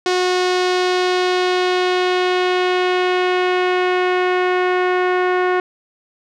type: tone with low-pass filter sweep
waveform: sawtooth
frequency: 364.1 Hz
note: F#4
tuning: 28 cents flat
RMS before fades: -17 dBFS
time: 0.06-5.6 s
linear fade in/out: 2 ms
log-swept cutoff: 5300 to 1800 Hz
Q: 1.4
effects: none